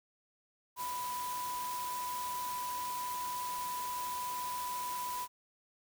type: tone in noise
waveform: sine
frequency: 990 Hz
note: B5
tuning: 4 cents sharp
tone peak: -36 dBFS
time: 0.76-5.28 s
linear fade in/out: 50 ms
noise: white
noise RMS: -44 dBFS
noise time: 0.76-5.28 s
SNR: +5 dB
effects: none